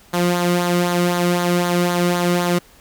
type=tone with flanger; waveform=sawtooth; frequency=175.9 Hz; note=F3; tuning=13 cents sharp; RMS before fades=-18 dBFS; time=0.13-2.59 s; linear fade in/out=10 ms; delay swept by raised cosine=0.37 to 1.23 ms; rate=3.9 Hz; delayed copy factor=-0.55; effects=pink hiss -49 dBFS RMS until 2.8 s